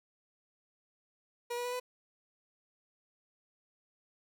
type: tone with pitch steps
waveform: 30% pulse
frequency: 480 / 486.1 / 492.4 / 498.7 Hz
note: B4 / B4 / B4 / B4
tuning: -49 / -28 / -5 / +17 cents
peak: -32 dBFS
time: 1.5-1.8 s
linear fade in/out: 10 ms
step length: 75 ms
effects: none